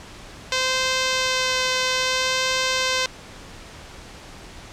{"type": "tone with vibrato", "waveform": "5% pulse", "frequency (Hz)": 516, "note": "C5", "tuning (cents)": -24, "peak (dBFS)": -8, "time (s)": [0.52, 3.06], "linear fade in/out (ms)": 2, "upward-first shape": "sine", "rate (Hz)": 0.61, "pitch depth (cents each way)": 9, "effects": ["pink hiss -41 dBFS RMS until 4.72 s", "low-pass 7000 Hz 12 dB/octave"]}